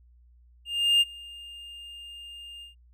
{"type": "tone with ADSR envelope", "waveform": "triangle", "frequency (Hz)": 2813, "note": "F7", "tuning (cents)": 12, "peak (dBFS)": -15, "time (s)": [0.65, 2.75], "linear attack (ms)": 360, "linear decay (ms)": 31, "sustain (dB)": -24, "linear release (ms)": 130, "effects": ["added 60 Hz sine -54 dBFS peak until 2.93 s"]}